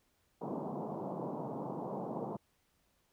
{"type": "band-pass noise", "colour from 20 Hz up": "pink", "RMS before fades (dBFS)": -40, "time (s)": [0.41, 2.37], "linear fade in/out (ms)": 10, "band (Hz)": [140, 1000], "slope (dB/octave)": 48, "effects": ["pink hiss -75 dBFS RMS until 3.12 s"]}